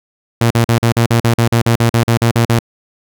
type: tone bursts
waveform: sawtooth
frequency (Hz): 116.54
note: A#2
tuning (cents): 0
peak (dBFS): -5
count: 16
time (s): 0.41-2.591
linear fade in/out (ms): 5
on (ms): 96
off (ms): 43
effects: none